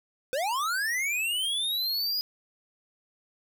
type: linear sweep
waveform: square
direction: up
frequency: 489.1 to 4978 Hz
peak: -27 dBFS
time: 0.33-2.21 s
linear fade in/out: 0 ms
effects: none